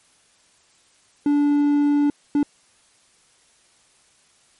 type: tone bursts at uneven times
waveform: triangle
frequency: 290 Hz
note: D4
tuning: 22 cents flat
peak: -13 dBFS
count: 2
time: 1.26-2.1 / 2.35-2.43 s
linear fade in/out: 2 ms
effects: white hiss -58 dBFS RMS until 4.59 s + MP3 48 kbps